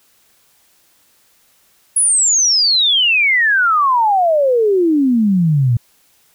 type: exponential sweep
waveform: sine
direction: down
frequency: 10548 to 113.8 Hz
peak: -10 dBFS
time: 1.96-5.77 s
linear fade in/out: 5 ms
effects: white hiss -55 dBFS RMS until 6.34 s